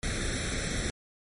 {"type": "noise with comb filter", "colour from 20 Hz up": "pink", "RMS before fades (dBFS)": -31, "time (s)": [0.03, 0.9], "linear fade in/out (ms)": 0, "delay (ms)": 0.52, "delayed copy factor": 0.85, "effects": ["MP3 48 kbps"]}